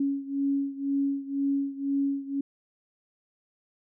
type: beating tone pair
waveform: sine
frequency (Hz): 277.2 / 279.2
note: C#4 / C#4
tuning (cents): 0 / +13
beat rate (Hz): 2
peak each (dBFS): -27 / -30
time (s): 0-2.41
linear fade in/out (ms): 5
effects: none